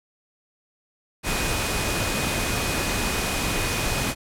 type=tone in noise; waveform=sine; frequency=2489 Hz; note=D#7; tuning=in tune; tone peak=-33 dBFS; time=1.23-4.15 s; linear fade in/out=50 ms; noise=pink; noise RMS=-25 dBFS; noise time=1.23-4.15 s; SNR=-11 dB; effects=low-pass 12000 Hz 12 dB/octave